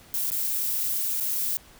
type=noise with dropouts; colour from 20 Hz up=violet; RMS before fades=-27 dBFS; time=0.14-1.57 s; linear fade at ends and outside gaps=0 ms; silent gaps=0.303-0.318 / 1.201-1.208 s; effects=pink hiss -52 dBFS RMS until 1.79 s